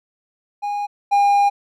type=tone pair in turn; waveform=triangle; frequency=820 / 808.2 Hz; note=G#5 / G#5; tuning=-22 / -47 cents; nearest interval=unison; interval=25 cents; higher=first; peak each=-19 / -10 dBFS; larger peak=second; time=0.62-0.87 / 1.11-1.5 s; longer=second; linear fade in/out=20 ms; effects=none